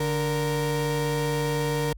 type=tone pair together; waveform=35% pulse; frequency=146.5 / 465.1 Hz; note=D3 / A#4; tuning=-4 / -4 cents; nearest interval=octave + minor sixth; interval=2000 cents; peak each=-25 dBFS; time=0-1.93 s; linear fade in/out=5 ms; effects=added 50 Hz sine -40 dBFS peak until 1.97 s